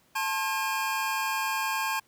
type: tone cluster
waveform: square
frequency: 881 / 1070 / 1617 / 2427 Hz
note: A5 / C6 / G#6 / D#7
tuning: +2 / +38 / -47 / -44 cents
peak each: -32 / -33 / -34 / -36 dBFS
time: 0.15-2 s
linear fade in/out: 10 ms
effects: pink hiss -64 dBFS RMS until 2.07 s + high-pass 80 Hz 12 dB/octave